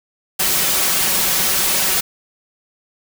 white noise with comb filter, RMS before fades -17 dBFS, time 0.39-2.01 s, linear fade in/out 10 ms, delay 5.3 ms, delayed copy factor +0.5, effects none

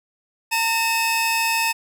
sawtooth tone pair together, 910 / 2576 Hz, A#5 / E7, -42 / -41 cents, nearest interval octave + tritone, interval 1801 cents, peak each -18 dBFS, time 0.51-1.73 s, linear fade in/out 20 ms, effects none

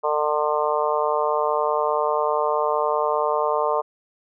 harmonic tone, 150.4 Hz, D3, 42 cents sharp, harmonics 3 / 4 / 5 / 6 / 7 / 8, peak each -25 / -24 / -29 / -27 / -25 / -30 dBFS, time 0.03-3.82 s, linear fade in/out 20 ms, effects none

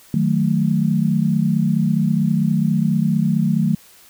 sine chord, D# diminished, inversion none, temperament equal, 155.56 / 185 / 220 Hz, D#3 / F#3 / A3, 0 / 0 / 0 cents, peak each -19 dBFS, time 0.14-3.75 s, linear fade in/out 2 ms, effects white hiss -48 dBFS RMS until 4.09 s

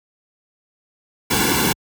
pink noise with comb filter, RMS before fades -18 dBFS, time 1.3-1.73 s, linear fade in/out 10 ms, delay 1.6 ms, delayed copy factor -0.95, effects high-pass 60 Hz 12 dB/octave

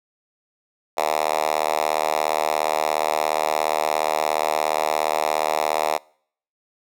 5% pulse tone with high-pass filter, 77.1 Hz, D#2, 15 cents flat, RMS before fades -22 dBFS, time 0.97-5.98 s, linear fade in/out 10 ms, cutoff 670 Hz, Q 2.1, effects noise-tail reverb RT60 0.6 s tail -26 dB re dry

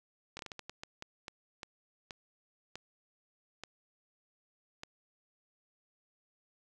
slowing click train, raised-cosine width 0.2 ms, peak -25 dBFS, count 15, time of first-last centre 0.37-4.834 s, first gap 22 ms, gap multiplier 1.36, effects none

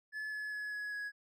triangle tone with pitch steps, 1721 / 1708.1 / 1695.3 / 1682.7 / 1670.1 Hz, A6 / G#6 / G#6 / G#6 / G#6, -39 / +48 / +35 / +22 / +9 cents, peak -36 dBFS, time 0.12-1.12 s, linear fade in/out 50 ms, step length 200 ms, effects none

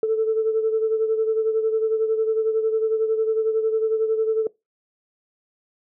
sine beating tone pair, 440 / 451 Hz, A4 / A4, 0 / +43 cents, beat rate 11 Hz, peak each -18 / -25 dBFS, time 0.03-4.47 s, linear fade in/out 2 ms, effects noise-tail reverb RT60 0.2 s tail -22 dB re dry + tanh soft clip ceiling -12 dBFS

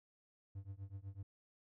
triangle tone with tremolo, 98 Hz, G2, in tune, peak -40 dBFS, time 0.55-1.23 s, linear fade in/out 5 ms, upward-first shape triangle, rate 8 Hz, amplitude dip 100%, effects none

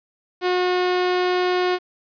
sawtooth tone, 362.1 Hz, F#4, 37 cents flat, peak -14 dBFS, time 0.41-1.79 s, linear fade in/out 50 ms, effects resampled to 11025 Hz + 8-bit

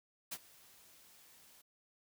white noise with ADSR envelope, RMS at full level -40 dBFS, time 0.31-1.62 s, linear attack 15 ms, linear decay 51 ms, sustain -22 dB, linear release 12 ms, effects none

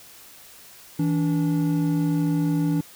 triangle tone pair together, 162.9 / 289.3 Hz, E3 / D4, -20 / -26 cents, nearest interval minor seventh, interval 994 cents, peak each -20 / -21 dBFS, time 0.99-2.81 s, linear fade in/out 5 ms, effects white hiss -47 dBFS RMS until 2.95 s

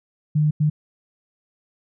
sine tone bursts at uneven times, 151.4 Hz, D#3, 47 cents flat, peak -15 dBFS, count 2, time 0.35-0.51 / 0.6-0.7 s, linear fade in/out 10 ms, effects none

